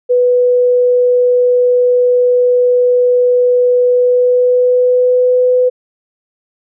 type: tone with pitch glide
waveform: sine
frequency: 494 to 501.5 Hz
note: B4 to B4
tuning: 0 to +26 cents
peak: -7 dBFS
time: 0.09-5.7 s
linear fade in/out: 20 ms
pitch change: +26 cents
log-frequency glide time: 3.88-5.57 s
effects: none